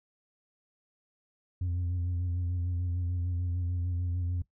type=tone with vibrato; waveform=sine; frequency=88.3 Hz; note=F2; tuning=20 cents sharp; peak=-26 dBFS; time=1.61-4.42 s; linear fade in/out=5 ms; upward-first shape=triangle; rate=6.7 Hz; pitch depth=46 cents each way; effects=noise-tail reverb RT60 0.1 s tail -19 dB re dry + tanh soft clip ceiling -27 dBFS